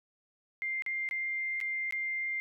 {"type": "tone with dropouts", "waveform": "sine", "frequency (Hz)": 2101, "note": "C7", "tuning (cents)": 7, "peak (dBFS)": -31, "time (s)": [0.62, 2.4], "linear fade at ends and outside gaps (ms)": 0, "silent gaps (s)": [[0.822, 0.863], [1.089, 1.111], [1.603, 1.612], [1.909, 1.924]], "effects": []}